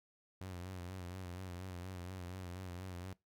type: tone with vibrato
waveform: sawtooth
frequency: 91 Hz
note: F#2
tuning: 28 cents flat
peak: -40 dBFS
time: 0.41-3.13 s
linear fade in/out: 0 ms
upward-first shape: sine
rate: 4.2 Hz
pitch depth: 67 cents each way
effects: noise-tail reverb RT60 0.2 s tail -22 dB re dry